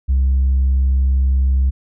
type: tone with tanh clipping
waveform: triangle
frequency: 66.2 Hz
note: C2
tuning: 21 cents sharp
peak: -12 dBFS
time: 0.08-1.71 s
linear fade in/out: 20 ms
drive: 6 dB
effects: none